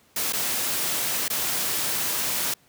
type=noise with dropouts; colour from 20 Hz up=white; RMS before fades=-26 dBFS; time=0.16-2.54 s; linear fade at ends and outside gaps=5 ms; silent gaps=0.325-0.332 / 1.282-1.3 s; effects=pink hiss -59 dBFS RMS until 2.68 s + high-pass 100 Hz 12 dB/octave